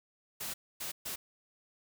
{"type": "noise bursts at uneven times", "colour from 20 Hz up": "white", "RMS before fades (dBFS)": -39, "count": 3, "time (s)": [[0.4, 0.54], [0.8, 0.92], [1.05, 1.16]], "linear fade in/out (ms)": 10, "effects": []}